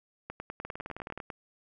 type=two click trains; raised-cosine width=0.5 ms; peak=-24 / -23 dBFS; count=11 / 11; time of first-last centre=0.65-1.176 / 0.3-1.302 s; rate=19 / 9.98 Hz; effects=none